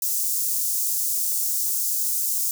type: high-pass noise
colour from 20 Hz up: white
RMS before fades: -24 dBFS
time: 0.02-2.51 s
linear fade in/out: 2 ms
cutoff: 6100 Hz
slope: 24 dB/octave
effects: none